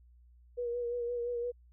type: tone with vibrato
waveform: sine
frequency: 480 Hz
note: B4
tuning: 49 cents flat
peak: -32 dBFS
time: 0.57-1.52 s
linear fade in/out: 20 ms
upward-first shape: sine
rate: 5.8 Hz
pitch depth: 30 cents each way
effects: added 60 Hz sine -57 dBFS peak until 1.72 s